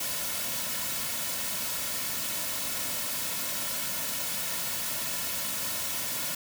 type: noise with comb filter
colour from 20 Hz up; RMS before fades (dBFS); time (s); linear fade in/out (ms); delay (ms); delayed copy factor
white; -32; 0-6.35; 5; 2.5; -0.55
effects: none